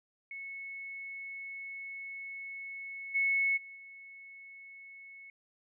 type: tone with level steps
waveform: sine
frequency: 2200 Hz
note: C#7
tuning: 14 cents flat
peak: -40 / -26 / -46 / -48 dBFS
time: 0.31-5.3 s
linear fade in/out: 2 ms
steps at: 3.14 / 3.56 / 3.75 s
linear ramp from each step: 20 ms
effects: none